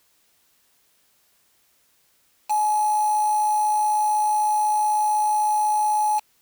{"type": "tone with quantisation", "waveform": "sine", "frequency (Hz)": 847, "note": "G#5", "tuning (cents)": 34, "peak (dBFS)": -18, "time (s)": [2.49, 6.2], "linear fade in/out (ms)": 20, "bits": 5, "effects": ["white hiss -63 dBFS RMS until 6.41 s"]}